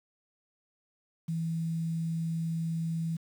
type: tone with quantisation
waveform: sine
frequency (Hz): 164.1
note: E3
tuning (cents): -8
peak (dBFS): -29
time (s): 1.28-3.17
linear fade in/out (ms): 10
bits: 9
effects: none